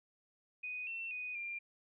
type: tone with pitch steps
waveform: sine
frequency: 2490 / 2697 / 2487 / 2388 Hz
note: D#7 / E7 / D#7 / D7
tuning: +1 / +39 / -1 / +28 cents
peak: -39 dBFS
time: 0.63-1.59 s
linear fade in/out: 10 ms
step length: 240 ms
effects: none